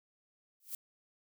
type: noise with exponential growth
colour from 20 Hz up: violet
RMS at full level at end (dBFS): -36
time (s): 0.6-0.75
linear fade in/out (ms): 1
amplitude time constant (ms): 32
effects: none